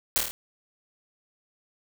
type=noise with echo; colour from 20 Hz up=white; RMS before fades=-22 dBFS; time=0.16-0.18 s; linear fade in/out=0 ms; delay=26 ms; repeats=5; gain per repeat=-3 dB; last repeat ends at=0.31 s; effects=none